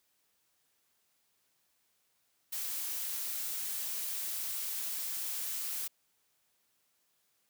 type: noise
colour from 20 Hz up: blue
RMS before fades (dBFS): -37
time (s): 2.52-5.88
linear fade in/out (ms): 10
effects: white hiss -75 dBFS RMS until 7.49 s + high-pass 60 Hz 12 dB/octave